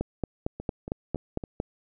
two click trains, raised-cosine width 2 ms, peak -22 / -14 dBFS, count 4 / 8, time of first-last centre 0.6-1.438 / 0.01-1.601 s, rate 3.58 / 4.4 Hz, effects none

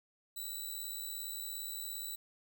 5% pulse tone with amplitude modulation, 3951 Hz, B7, in tune, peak -30 dBFS, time 0.36-2.16 s, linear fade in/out 10 ms, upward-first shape sine, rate 77.3 Hz, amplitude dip 45%, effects none

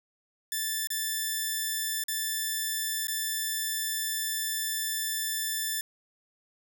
5% pulse tone with dropouts, 1760 Hz, A6, in tune, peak -18 dBFS, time 0.52-5.81 s, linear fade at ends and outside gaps 2 ms, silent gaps 0.872-0.903 / 2.038-2.083 / 3.071-3.082 s, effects none

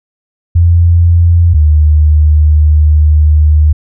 sine tone pair in turn, 85.4 / 76.08 Hz, F2 / D#2, -38 / -38 cents, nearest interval major second, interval 200 cents, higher first, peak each -3 dBFS, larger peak neither, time 0.55-1.54 / 1.54-3.73 s, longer second, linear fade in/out 10 ms, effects none

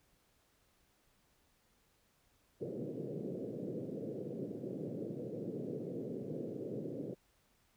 white band-pass noise, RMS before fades -42 dBFS, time 2.6-7.15 s, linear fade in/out 20 ms, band 120 to 510 Hz, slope 48 dB/octave, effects pink hiss -73 dBFS RMS until 7.76 s

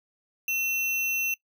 sine tone with sample-and-hold, 2700 Hz, E7, 41 cents sharp, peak -25 dBFS, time 0.48-1.34 s, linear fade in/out 2 ms, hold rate 8820 Hz, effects noise-tail reverb RT60 0.1 s tail -22 dB re dry

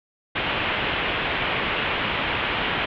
white low-pass noise, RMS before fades -25 dBFS, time 0.35-2.86 s, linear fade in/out 10 ms, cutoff 3200 Hz, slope 48 dB/octave, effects none

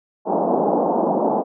white band-pass noise, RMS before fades -19 dBFS, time 0.25-1.44 s, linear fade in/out 50 ms, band 180 to 890 Hz, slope 48 dB/octave, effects none

